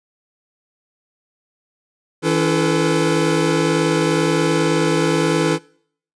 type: tone cluster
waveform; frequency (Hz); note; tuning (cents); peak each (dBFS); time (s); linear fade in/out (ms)
square; 160.4 / 287.8 / 337.4 / 438 / 500; E3 / D4 / E4 / A4 / B4; -47 / -35 / +40 / -8 / +21; -22 / -23 / -21 / -22 / -24; 2.22-5.59; 50
effects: noise-tail reverb RT60 0.6 s tail -24 dB re dry + resampled to 22050 Hz